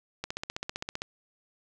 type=click train; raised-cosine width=0.2 ms; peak=-16 dBFS; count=13; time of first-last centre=0.24-1.019 s; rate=15.4 Hz; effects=none